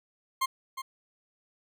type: tone with echo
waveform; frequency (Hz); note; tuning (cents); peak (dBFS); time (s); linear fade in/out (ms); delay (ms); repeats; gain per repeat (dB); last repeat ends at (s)
40% pulse; 1060; C6; +22; -24; 0.41-0.46; 10; 360; 1; -10; 0.82
effects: none